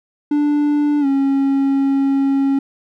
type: tone with pitch glide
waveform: triangle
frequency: 293.7 to 274 Hz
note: D4 to C#4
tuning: 0 to -20 cents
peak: -11 dBFS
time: 0.31-2.59 s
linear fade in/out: 5 ms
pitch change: -120 cents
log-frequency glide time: 1-1.06 s
effects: none